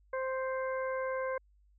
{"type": "harmonic tone", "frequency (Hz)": 523.3, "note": "C5", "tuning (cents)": 0, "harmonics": [1, 2, 3, 4], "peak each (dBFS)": [-33, -39, -42, -47], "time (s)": [0.13, 1.38], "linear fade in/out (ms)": 5, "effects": ["added 50 Hz sine -62 dBFS peak until 1.78 s"]}